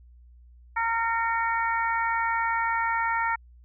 harmonic tone with a mistuned harmonic, 459.1 Hz, A#4, 26 cents flat, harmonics 2 / 3 / 4 / 5, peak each -26 / -29 / -30 / -34 dBFS, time 0.76-3.36 s, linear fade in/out 10 ms, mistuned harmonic 5, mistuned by -41 cents, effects added 60 Hz sine -49 dBFS peak until 3.64 s

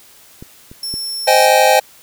clicks, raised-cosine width 3 ms, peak -19 / -23 / -16 dBFS, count 3, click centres 0.425 / 0.715 / 0.94 s
sawtooth tone, 5400 Hz, E8, 41 cents sharp, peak -19 dBFS, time 0.83-1.46 s, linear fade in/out 2 ms
square chord, Ab major seventh, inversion first, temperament just, 519.1 / 623 / 778.7 / 830.6 Hz, C5 / Eb5 / G5 / Ab5, -14 / +2 / -12 / 0 cents, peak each -15 dBFS, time 1.27-1.8 s, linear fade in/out 10 ms
effects white hiss -45 dBFS RMS until 2.02 s

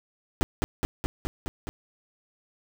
brown noise with echo, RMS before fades -21 dBFS, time 0.41-0.43 s, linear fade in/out 0 ms, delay 210 ms, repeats 6, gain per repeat -2 dB, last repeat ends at 1.69 s, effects none

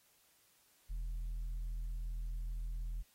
sine tone with tanh clipping, 41.2 Hz, E1, in tune, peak -38 dBFS, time 0.89-3.03 s, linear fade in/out 20 ms, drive 3 dB, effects white hiss -70 dBFS RMS until 3.14 s + AAC 48 kbps

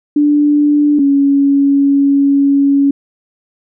sine tone pair in turn, 293.7 / 279.5 Hz, D4 / C#4, 0 / +14 cents, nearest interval minor second, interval 86 cents, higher first, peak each -7 dBFS, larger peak neither, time 0.16-0.99 / 0.99-2.91 s, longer second, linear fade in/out 5 ms, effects none

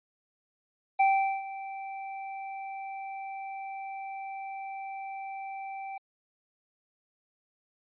square tone with ADSR envelope, 779 Hz, G5, 11 cents flat, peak -20 dBFS, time 0.99-5.98 s, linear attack 12 ms, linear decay 420 ms, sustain -17 dB, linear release 6 ms, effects resampled to 8000 Hz

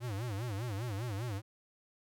square tone with vibrato, 110 Hz, A2, in tune, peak -36 dBFS, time 0-1.42 s, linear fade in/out 50 ms, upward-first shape sine, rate 5 Hz, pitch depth 230 cents each way, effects none

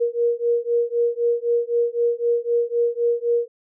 sine beating tone pair, 470.9 / 474.8 Hz, A#4 / A#4, +18 / +32 cents, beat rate 3.9 Hz, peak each -21 dBFS, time 0-3.48 s, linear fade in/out 20 ms, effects none

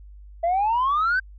sine exponential sweep, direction up, 659.3 to 1569 Hz, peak -17 dBFS, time 0.43-1.2 s, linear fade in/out 10 ms, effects tanh soft clip ceiling -16 dBFS + added 50 Hz sine -41 dBFS peak until 1.38 s

